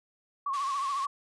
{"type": "tone with vibrato", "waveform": "sine", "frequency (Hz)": 1108.7, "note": "C#6", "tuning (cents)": 0, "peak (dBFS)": -28, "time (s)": [0.46, 1.07], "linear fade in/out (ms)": 5, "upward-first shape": "triangle", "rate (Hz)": 14, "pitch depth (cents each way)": 85}
{"type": "band-pass noise", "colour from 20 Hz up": "white", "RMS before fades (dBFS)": -46, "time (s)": [0.53, 1.06], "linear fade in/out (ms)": 10, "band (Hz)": [1400, 5200], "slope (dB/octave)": 12}
{"effects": ["resampled to 24000 Hz"]}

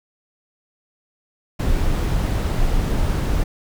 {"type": "noise", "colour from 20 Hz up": "brown", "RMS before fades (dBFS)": -19, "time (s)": [1.59, 3.44], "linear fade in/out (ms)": 10, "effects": []}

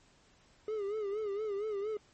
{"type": "tone with vibrato", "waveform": "triangle", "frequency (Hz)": 415.3, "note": "G#4", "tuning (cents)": 0, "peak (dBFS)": -31, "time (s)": [0.68, 1.97], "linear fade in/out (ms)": 2, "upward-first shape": "sine", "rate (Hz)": 4.3, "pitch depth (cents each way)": 96, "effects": ["pink hiss -65 dBFS RMS until 2.13 s", "MP3 32 kbps"]}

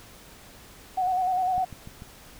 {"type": "tone with vibrato", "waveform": "sine", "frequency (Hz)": 739, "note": "F#5", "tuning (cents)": -2, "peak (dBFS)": -22, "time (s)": [0.97, 1.65], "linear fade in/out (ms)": 10, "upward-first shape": "square", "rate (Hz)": 9.9, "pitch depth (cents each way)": 33}
{"type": "click train", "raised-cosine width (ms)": 5, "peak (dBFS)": -28, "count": 4, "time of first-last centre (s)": [1.58, 2.021], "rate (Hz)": 6.8}
{"effects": ["pink hiss -49 dBFS RMS until 2.39 s"]}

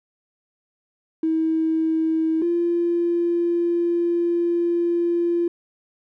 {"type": "tone pair in turn", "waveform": "triangle", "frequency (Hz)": [321.2, 343.5], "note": ["E4", "F4"], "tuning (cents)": [-45, -29], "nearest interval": "minor second", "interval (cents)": 116, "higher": "second", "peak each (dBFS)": -14, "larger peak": "neither", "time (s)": [[1.23, 2.42], [2.42, 5.48]], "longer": "second", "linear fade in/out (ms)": 5, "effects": ["tanh soft clip ceiling -16 dBFS"]}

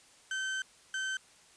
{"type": "tone bursts at uneven times", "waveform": "35% pulse", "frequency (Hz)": 1542, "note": "G6", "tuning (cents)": -29, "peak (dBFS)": -31, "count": 2, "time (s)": [[0.31, 0.62], [0.94, 1.17]], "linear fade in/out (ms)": 2, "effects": ["white hiss -60 dBFS RMS until 1.56 s", "resampled to 22050 Hz"]}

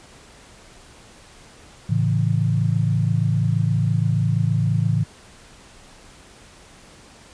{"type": "chord", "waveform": "sine", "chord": "A major", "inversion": "none", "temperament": "equal", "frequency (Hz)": [110, 138.59, 164.81], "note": ["A2", "C#3", "E3"], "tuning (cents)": [0, 0, 0], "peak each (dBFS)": [-20, -22, -22], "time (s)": [1.89, 5.04], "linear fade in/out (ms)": 10, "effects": ["pink hiss -47 dBFS RMS until 7.33 s", "resampled to 22050 Hz"]}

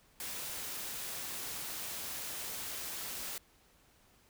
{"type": "noise", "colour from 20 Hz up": "white", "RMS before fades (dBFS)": -41, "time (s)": [0.2, 3.38], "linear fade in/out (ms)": 2, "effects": ["pink hiss -66 dBFS RMS until 4.29 s"]}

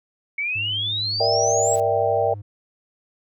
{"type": "exponential sweep", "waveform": "sine", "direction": "up", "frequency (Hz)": [2217, 7902], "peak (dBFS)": -22, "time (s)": [0.38, 1.76], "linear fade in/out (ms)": 5}
{"type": "tone with pitch glide", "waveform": "triangle", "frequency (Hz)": [103.83, 102.34], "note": ["G#2", "G#2"], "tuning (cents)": [0, -25], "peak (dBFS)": -30, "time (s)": [0.55, 2.42], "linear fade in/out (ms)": 10, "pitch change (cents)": -25, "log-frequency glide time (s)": [0.85, 1.73]}
{"type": "chord", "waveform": "sine", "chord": "E half-diminished seventh", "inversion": "second", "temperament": "equal", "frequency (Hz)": [466.2, 587.3, 659.3, 784], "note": ["Bb4", "D5", "E5", "G5"], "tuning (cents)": [0, 0, 0, 0], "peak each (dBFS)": -23, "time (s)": [1.2, 2.34], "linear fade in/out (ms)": 5}
{"type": "noise with exponential growth", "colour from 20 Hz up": "white", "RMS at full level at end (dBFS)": -42, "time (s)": [1.2, 1.8], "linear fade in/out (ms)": 0, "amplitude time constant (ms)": 130}
{"effects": []}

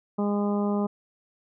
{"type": "harmonic tone", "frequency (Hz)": 204.6, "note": "G#3", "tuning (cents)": -26, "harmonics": [1, 2, 3, 4, 5, 6], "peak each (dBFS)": [-24, -30, -34, -36, -38, -40], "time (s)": [0.18, 0.87], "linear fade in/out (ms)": 10, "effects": []}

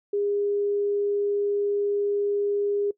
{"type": "tone", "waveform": "sine", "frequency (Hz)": 407.1, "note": "G#4", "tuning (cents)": -35, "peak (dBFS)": -22, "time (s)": [0.13, 2.91], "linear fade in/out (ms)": 5, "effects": ["noise-tail reverb RT60 0.1 s tail -20 dB re dry"]}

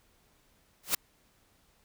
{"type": "noise with exponential growth", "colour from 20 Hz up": "white", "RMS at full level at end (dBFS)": -22, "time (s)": [0.83, 0.95], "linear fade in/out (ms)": 5, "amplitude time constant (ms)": 25, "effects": ["pink hiss -67 dBFS RMS until 1.84 s"]}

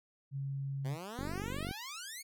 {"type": "tone", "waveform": "sine", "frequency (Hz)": 137.6, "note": "C#3", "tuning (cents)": -12, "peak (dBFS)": -35, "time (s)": [0.31, 0.98], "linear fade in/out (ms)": 50}
{"type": "exponential sweep", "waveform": "10% pulse", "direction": "up", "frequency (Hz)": [123.47, 2278], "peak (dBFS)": -34, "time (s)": [0.84, 2.23], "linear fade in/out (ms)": 20}
{"type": "click train", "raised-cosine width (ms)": 3, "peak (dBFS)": -27, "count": 26, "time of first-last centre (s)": [1.19, 1.711], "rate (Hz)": 48}
{"effects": []}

